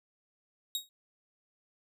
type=tone with exponential decay; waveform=sawtooth; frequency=3775 Hz; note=A#7; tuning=21 cents sharp; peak=-25 dBFS; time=0.75-0.89 s; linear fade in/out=1 ms; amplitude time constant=29 ms; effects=none